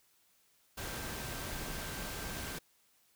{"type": "tone in noise", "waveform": "sine", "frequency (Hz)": 1568, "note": "G6", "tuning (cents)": 0, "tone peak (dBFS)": -51, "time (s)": [0.77, 2.59], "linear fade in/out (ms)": 10, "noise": "pink", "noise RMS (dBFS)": -41, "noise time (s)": [0.77, 2.59], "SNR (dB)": -13, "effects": ["white hiss -70 dBFS RMS until 3.15 s"]}